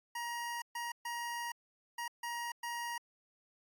25% pulse tone bursts at uneven times, 947 Hz, A#5, 27 cents sharp, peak -34 dBFS, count 6, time 0.15-0.62 / 0.75-0.92 / 1.05-1.52 / 1.98-2.08 / 2.23-2.52 / 2.63-2.98 s, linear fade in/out 5 ms, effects AAC 64 kbps

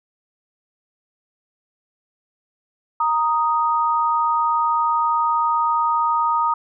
sine tone pair together, 932.3 / 1244.5 Hz, A#5 / D#6, 0 / 0 cents, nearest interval perfect fourth, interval 500 cents, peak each -19 dBFS, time 3-6.54 s, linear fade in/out 5 ms, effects none

